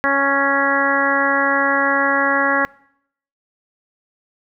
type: harmonic tone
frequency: 277.4 Hz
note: C#4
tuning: 1 cent sharp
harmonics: 1 / 2 / 3 / 4 / 5 / 6 / 7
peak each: -24 / -22 / -24 / -21 / -23 / -19 / -23 dBFS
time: 0.04-2.65 s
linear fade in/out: 0 ms
effects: noise-tail reverb RT60 0.7 s tail -23 dB re dry